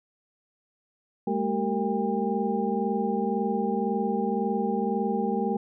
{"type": "tone cluster", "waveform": "sine", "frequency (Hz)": [203.6, 225.5, 385.6, 461.4, 801], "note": ["G#3", "A3", "G4", "A#4", "G5"], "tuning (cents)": [-34, 43, -28, -18, 37], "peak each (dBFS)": [-29, -30, -31, -31, -31], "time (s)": [1.27, 5.57], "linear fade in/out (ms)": 5, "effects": []}